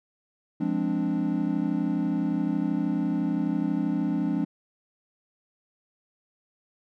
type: chord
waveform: triangle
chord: D half-diminished seventh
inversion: first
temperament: equal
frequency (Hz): 174.61 / 207.7 / 261.6 / 293.7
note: F3 / Ab3 / C4 / D4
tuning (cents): 0 / 0 / 0 / 0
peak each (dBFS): -28 / -28 / -28 / -26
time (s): 0.6-4.45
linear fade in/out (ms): 10
effects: none